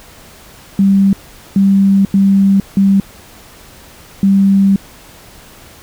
sine tone bursts at uneven times, 196 Hz, G3, in tune, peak -6 dBFS, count 5, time 0.79-1.13 / 1.56-2.05 / 2.14-2.6 / 2.77-3 / 4.23-4.76 s, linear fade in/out 2 ms, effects pink hiss -39 dBFS RMS until 5.82 s

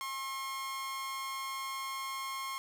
sawtooth tone with amplitude modulation, 1075 Hz, C6, 47 cents sharp, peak -31 dBFS, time 0.01-2.58 s, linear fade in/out 0 ms, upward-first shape sine, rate 252 Hz, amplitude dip 40%, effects none

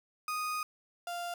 35% pulse tone pair in turn, 1241 / 696.5 Hz, D#6 / F5, -5 / -5 cents, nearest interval minor seventh, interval 1000 cents, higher first, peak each -31 / -34 dBFS, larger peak first, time 0.28-0.63 / 1.07-1.34 s, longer first, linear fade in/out 2 ms, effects none

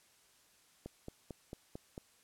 click train, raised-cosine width 2 ms, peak -30 dBFS, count 6, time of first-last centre 0.86-1.979 s, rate 4.47 Hz, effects white hiss -67 dBFS RMS until 2.23 s + low-pass 11000 Hz 12 dB/octave

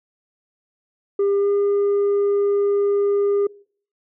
sine tone with pitch glide, 400 to 404.2 Hz, G4 to G#4, +35 to -47 cents, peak -13 dBFS, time 1.19-3.47 s, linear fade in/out 5 ms, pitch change +18 cents, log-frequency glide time 1.38-1.48 s, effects noise-tail reverb RT60 0.5 s tail -24 dB re dry + tanh soft clip ceiling -15 dBFS

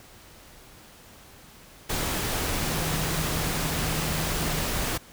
sine tone in noise, 158.1 Hz, D#3, 28 cents sharp, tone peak -32 dBFS, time 2.62-4.65 s, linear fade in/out 10 ms, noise pink, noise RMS -28 dBFS, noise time 1.89-4.98 s, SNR -7 dB, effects pink hiss -50 dBFS RMS until 5.12 s

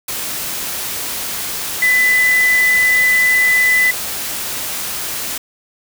sine tone in noise, 2001 Hz, B6, 22 cents sharp, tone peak -10 dBFS, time 1.82-3.91 s, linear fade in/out 5 ms, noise white, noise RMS -23 dBFS, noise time 0.08-5.38 s, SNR +10 dB, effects none

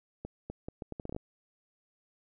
accelerating click train, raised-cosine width 2 ms, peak -25 dBFS, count 11, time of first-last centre 0.25-1.164 s, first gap 250 ms, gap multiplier 0.74, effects none

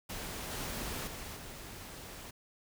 pink noise with level steps, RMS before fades -41 / -39 / -44 / -47 dBFS, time 0.09-2.31 s, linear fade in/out 10 ms, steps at 0.5 / 1.07 / 1.36 s, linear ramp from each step 5 ms, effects none

